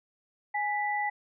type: tone pair together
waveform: sine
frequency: 830.6 / 1975.5 Hz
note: G#5 / B6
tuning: 0 / 0 cents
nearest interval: octave + minor third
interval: 1500 cents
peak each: -29 / -31 dBFS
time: 0.54-1.1 s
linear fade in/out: 10 ms
effects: none